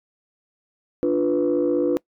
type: chord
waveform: sine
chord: B diminished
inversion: first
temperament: equal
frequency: 293.7 / 349.2 / 493.9 Hz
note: D4 / F4 / B4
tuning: 0 / 0 / 0 cents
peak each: -21 dBFS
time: 1.03-1.97 s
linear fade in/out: 0 ms
effects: noise-tail reverb RT60 0.1 s tail -24 dB re dry + tanh soft clip ceiling -12 dBFS